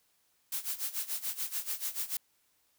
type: noise with tremolo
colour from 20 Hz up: blue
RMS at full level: -33 dBFS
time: 0.52-2.17 s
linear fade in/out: 2 ms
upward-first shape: sine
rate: 6.9 Hz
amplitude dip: 85%
effects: white hiss -72 dBFS RMS until 2.78 s